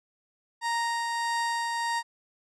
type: tone with tremolo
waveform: 30% pulse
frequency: 932.3 Hz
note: A#5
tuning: in tune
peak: -23 dBFS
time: 0.61-2.03 s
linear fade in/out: 50 ms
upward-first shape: triangle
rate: 1.6 Hz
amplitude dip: 30%
effects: resampled to 22050 Hz